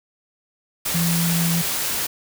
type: tone in noise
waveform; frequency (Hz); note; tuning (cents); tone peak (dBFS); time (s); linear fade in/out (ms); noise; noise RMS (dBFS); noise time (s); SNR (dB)
sine; 168.8; E3; +41; -19; 0.94-1.62; 10; white; -24; 0.85-2.07; +2
effects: none